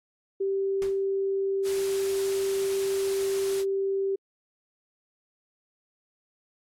sine tone, 390.3 Hz, G4, 8 cents flat, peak -24 dBFS, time 0.4-4.16 s, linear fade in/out 10 ms
pink noise with exponential decay, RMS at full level -38 dBFS, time 0.82-1.05 s, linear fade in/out 0 ms, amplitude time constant 48 ms
white noise, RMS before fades -37 dBFS, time 1.63-3.65 s, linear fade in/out 50 ms
effects low-pass 11000 Hz 12 dB/octave + AAC 64 kbps

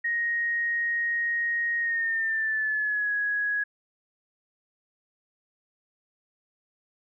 sine tone with pitch glide, 1873 to 1668.7 Hz, A#6 to G#6, +8 to +8 cents, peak -24 dBFS, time 0.04-3.64 s, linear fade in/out 10 ms, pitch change -200 cents, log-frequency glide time 1.79-3.12 s, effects none

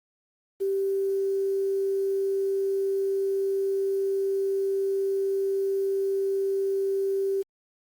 sine tone with quantisation, 390.7 Hz, G4, 6 cents flat, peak -23 dBFS, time 0.6-7.43 s, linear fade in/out 20 ms, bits 8, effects Opus 32 kbps

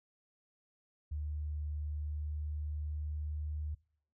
sine tone with pitch glide, 74.9 to 75.64 Hz, D2 to D#2, +35 to -48 cents, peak -35 dBFS, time 1.11-3.75 s, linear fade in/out 10 ms, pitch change +17 cents, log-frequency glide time 2.17-3.58 s, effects noise-tail reverb RT60 0.6 s tail -25 dB re dry

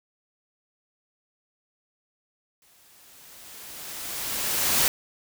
white noise with exponential growth, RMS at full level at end -20 dBFS, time 2.62-4.88 s, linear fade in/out 1 ms, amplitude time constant 490 ms, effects none

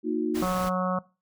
sine chord, D# minor, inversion second, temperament equal with one note detuned, 233.1 / 311.1 / 362.2 Hz, A#3 / D#4 / F#4, 0 / 0 / -37 cents, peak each -30 / -28 / -29 dBFS, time 0.03-0.46 s, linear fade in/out 50 ms
pink noise, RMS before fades -37 dBFS, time 0.34-0.7 s, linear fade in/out 20 ms
harmonic tone, 183.6 Hz, F#3, 13 cents flat, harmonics 1 / 3 / 4 / 5 / 6 / 7 / 8, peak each -27 / -30 / -34 / -41 / -32 / -33 / -44 dBFS, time 0.42-0.99 s, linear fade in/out 5 ms
effects noise-tail reverb RT60 0.3 s tail -21 dB re dry

